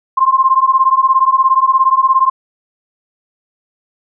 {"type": "beating tone pair", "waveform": "sine", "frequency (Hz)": [1048, 1065], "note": ["C6", "C6"], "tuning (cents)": [2, 30], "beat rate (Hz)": 17, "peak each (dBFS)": -11, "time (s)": [0.17, 2.3], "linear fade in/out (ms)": 10, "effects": []}